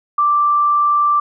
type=tone; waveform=sine; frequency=1174.7 Hz; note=D6; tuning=in tune; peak=-11 dBFS; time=0.18-1.2 s; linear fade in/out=5 ms; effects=none